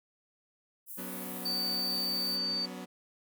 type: high-pass noise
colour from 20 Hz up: pink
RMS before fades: -43 dBFS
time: 0.86-2.39 s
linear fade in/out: 50 ms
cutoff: 11000 Hz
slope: 24 dB/octave
type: chord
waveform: sawtooth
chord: F# suspended fourth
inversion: none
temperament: equal with one note detuned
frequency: 185 / 246.9 / 284.5 Hz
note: F#3 / B3 / C#4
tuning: 0 / 0 / +45 cents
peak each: -39 / -40 / -44 dBFS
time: 0.97-2.86 s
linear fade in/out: 20 ms
type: tone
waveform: sine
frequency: 4590 Hz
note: D8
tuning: 40 cents flat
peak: -30 dBFS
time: 1.45-2.66 s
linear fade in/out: 10 ms
effects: none